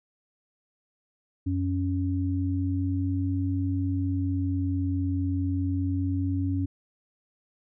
sine tone pair together, 92.5 / 277.2 Hz, F#2 / C#4, 0 / 0 cents, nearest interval octave + perfect fifth, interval 1900 cents, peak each -26 / -28 dBFS, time 1.46-6.66 s, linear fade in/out 10 ms, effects none

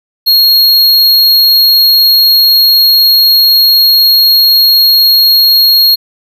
square tone, 4281 Hz, C8, 39 cents sharp, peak -4 dBFS, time 0.26-5.96 s, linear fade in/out 20 ms, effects none

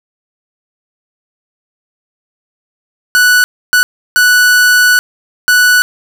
45% pulse tone bursts at uneven times, 1480 Hz, F#6, in tune, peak -5 dBFS, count 4, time 3.15-3.44 / 3.73-3.83 / 4.16-4.99 / 5.48-5.82 s, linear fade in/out 0 ms, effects none

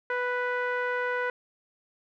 sawtooth tone with low-pass filter, 494.1 Hz, B4, 1 cent sharp, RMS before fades -29 dBFS, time 0.1-1.3 s, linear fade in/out 2 ms, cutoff 1700 Hz, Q 3.7, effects none

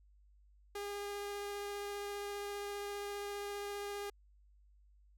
sawtooth tone with vibrato, 406.3 Hz, G#4, 38 cents flat, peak -36 dBFS, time 0.75-4.1 s, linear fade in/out 5 ms, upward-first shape triangle, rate 15 Hz, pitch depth 9 cents each way, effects added 50 Hz sine -62 dBFS peak until 5.17 s

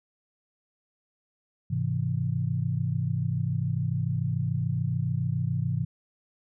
sine chord, Ab augmented, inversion none, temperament equal with one note detuned, 103.83 / 130.81 / 164.15 Hz, Ab2 / C3 / E3, 0 / 0 / -7 cents, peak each -30 / -28 / -30 dBFS, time 1.7-5.85 s, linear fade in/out 10 ms, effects none

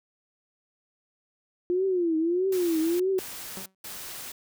sine tone with vibrato, 349.2 Hz, F4, in tune, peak -22 dBFS, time 1.7-3.19 s, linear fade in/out 0 ms, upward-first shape triangle, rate 1.6 Hz, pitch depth 190 cents each way
white noise bursts, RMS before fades -39 dBFS, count 3, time 2.52-4.32 s, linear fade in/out 5 ms, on 480 ms, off 180 ms
sawtooth tone with exponential decay, 190 Hz, F#3, 46 cents sharp, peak -31 dBFS, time 3.57-3.75 s, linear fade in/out 2 ms, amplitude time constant 38 ms
effects none

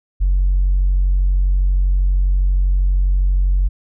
triangle tone with tanh clipping, 46.25 Hz, F#1, in tune, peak -12 dBFS, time 0.2-3.69 s, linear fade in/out 20 ms, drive 5 dB, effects none

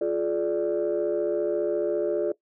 sine chord, D diminished, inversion first, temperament equal with one note detuned, 349.2 / 423.8 / 587.3 Hz, F4 / Ab4 / D5, 0 / +35 / 0 cents, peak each -26 dBFS, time 0.01-2.32 s, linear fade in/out 5 ms, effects noise-tail reverb RT60 0.1 s tail -19 dB re dry + tanh soft clip ceiling -17 dBFS

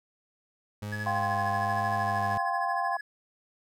30% pulse tone with vibrato, 103.83 Hz, G#2, in tune, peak -31 dBFS, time 0.82-2.38 s, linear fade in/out 5 ms, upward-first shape triangle, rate 1.2 Hz, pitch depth 28 cents each way
triangle tone with tremolo, 1692 Hz, G#6, 32 cents sharp, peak -30 dBFS, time 0.92-3.01 s, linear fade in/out 5 ms, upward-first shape sine, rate 13 Hz, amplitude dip 75%
sine chord, F suspended second, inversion none, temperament equal, 698.5 / 784 / 1046.5 Hz, F5 / G5 / C6, 0 / 0 / 0 cents, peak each -31 dBFS, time 1.06-2.97 s, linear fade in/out 5 ms
effects none

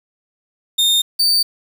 40% pulse tone pair in turn, 3654 / 4594 Hz, A#7 / D8, -35 / -39 cents, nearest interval major third, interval 396 cents, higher second, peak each -11 dBFS, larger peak neither, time 0.78-1.02 / 1.19-1.43 s, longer neither, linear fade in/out 10 ms, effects 7-bit

